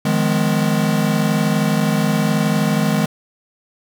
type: chord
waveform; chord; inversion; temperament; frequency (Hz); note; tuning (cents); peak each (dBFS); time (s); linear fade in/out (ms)
square; F half-diminished seventh; third; equal with one note detuned; 155.56 / 174.61 / 207.7 / 251.8; Eb3 / F3 / Ab3 / Cb4; 0 / 0 / 0 / +34; -20 / -25 / -19 / -24; 0.05-3.06; 5
effects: none